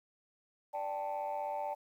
sine chord, D suspended fourth, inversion none, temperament equal, 587.3 / 784 / 880 Hz, D5 / G5 / A5, 0 / 0 / 0 cents, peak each -38 / -38 / -37 dBFS, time 0.73-1.75 s, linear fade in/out 20 ms, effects tanh soft clip ceiling -30 dBFS + 11-bit

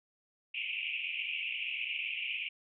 white band-pass noise, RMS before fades -37 dBFS, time 0.54-2.49 s, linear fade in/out 10 ms, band 2300 to 2900 Hz, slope 96 dB/octave, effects none

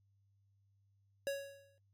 square tone with exponential decay, 556 Hz, C#5, 5 cents sharp, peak -34 dBFS, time 1.27-1.78 s, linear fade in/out 0 ms, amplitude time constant 110 ms, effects added 99 Hz sine -70 dBFS peak until 1.93 s + AAC 64 kbps

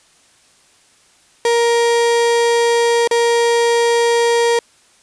35% pulse tone with dropouts, 469 Hz, A#4, 11 cents sharp, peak -10 dBFS, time 1.45-4.59 s, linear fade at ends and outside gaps 2 ms, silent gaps 3.075-3.111 s, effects white hiss -52 dBFS RMS until 5.02 s + resampled to 22050 Hz

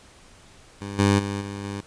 15% pulse tone with level steps, 100 Hz, G2, 35 cents sharp, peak -25 / -10 / -20 / -25 / -23 dBFS, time 0.81-1.81 s, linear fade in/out 5 ms, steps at 0.98 / 1.18 / 1.4 / 1.63 s, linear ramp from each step 20 ms, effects pink hiss -51 dBFS RMS until 1.86 s + resampled to 22050 Hz

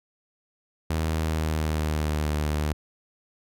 sawtooth tone with pitch glide, 79.5 to 75.34 Hz, D#2 to D2, +38 to +45 cents, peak -20 dBFS, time 0.9-2.73 s, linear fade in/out 5 ms, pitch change -93 cents, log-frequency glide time 1.21-2.34 s, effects none

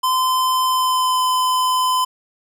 square tone with pitch glide, 1028 to 1018 Hz, C6 to C6, -31 to -48 cents, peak -16 dBFS, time 0.03-2.05 s, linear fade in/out 10 ms, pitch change -17 cents, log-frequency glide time 0.66-1.23 s, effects none

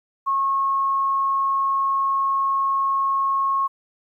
sine tone, 1090 Hz, C#6, 29 cents flat, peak -18 dBFS, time 0.26-3.68 s, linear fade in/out 20 ms, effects 10-bit

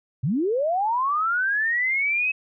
sine linear sweep, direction up, 110 to 2579 Hz, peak -20 dBFS, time 0.23-2.32 s, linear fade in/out 10 ms, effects none

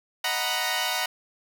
10% pulse chord, B major seventh, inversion first, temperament equal, 622.3 / 740 / 932.3 / 987.8 Hz, D#5 / F#5 / A#5 / B5, 0 / 0 / 0 / 0 cents, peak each -25 / -20 / -22 / -23 dBFS, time 0.24-1.06 s, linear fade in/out 5 ms, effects none

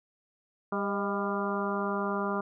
harmonic tone with a mistuned harmonic, 199.6 Hz, G3, 32 cents sharp, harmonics 1 / 2 / 3 / 4 / 5 / 6 / 7, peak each -33 / -34 / -37 / -39 / -37 / -35 / -39 dBFS, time 0.72-2.41 s, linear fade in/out 5 ms, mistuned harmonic 3, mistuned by +54 cents, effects none

